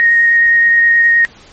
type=tone with vibrato; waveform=sine; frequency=1864.7 Hz; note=A#6; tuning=in tune; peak=-6 dBFS; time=0-1.25 s; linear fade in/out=0 ms; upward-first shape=sine; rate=9.6 Hz; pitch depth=8 cents each way; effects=pink hiss -41 dBFS RMS until 1.52 s + MP3 32 kbps